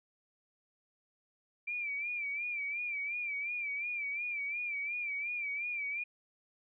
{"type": "tone with vibrato", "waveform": "sine", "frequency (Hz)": 2348, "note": "D7", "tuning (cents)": -1, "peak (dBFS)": -34, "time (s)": [1.67, 6.04], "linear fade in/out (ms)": 10, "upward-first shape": "sine", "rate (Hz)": 2.8, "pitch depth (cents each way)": 77, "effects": []}